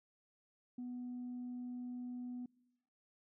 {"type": "tone", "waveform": "sine", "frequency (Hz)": 246.9, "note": "B3", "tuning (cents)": 0, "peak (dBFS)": -40, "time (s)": [0.78, 2.46], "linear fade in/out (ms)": 5, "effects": ["noise-tail reverb RT60 1.0 s tail -26 dB re dry", "tanh soft clip ceiling -39 dBFS"]}